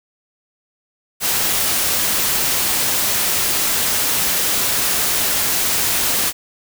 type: noise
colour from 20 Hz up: white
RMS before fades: -18 dBFS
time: 1.2-6.33 s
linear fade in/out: 50 ms
effects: none